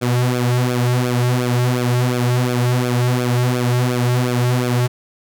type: tone with flanger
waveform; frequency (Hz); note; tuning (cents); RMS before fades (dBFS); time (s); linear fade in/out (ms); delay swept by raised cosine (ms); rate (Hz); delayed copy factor
sawtooth; 123.47; B2; 0; -17; 0.01-4.88; 20; 1 to 4.1; 2.8; -0.75
effects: none